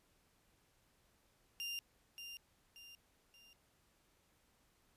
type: tone with echo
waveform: 30% pulse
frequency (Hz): 2794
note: F7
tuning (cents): 0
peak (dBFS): -38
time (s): 1.6-1.79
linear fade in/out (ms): 0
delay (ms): 580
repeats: 3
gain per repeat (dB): -7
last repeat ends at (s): 3.53
effects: pink hiss -74 dBFS RMS until 4.96 s + resampled to 32000 Hz